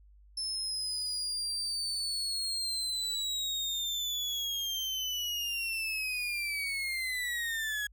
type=linear sweep; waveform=35% pulse; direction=down; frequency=5274 to 1661.2 Hz; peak=-30 dBFS; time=0.37-7.87 s; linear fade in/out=5 ms; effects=added 50 Hz sine -55 dBFS peak until 7.92 s